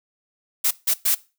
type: noise bursts at uneven times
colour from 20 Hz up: blue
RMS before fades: -19 dBFS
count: 3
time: 0.64-0.71 / 0.87-0.94 / 1.05-1.15 s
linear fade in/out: 10 ms
effects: noise-tail reverb RT60 0.3 s tail -20 dB re dry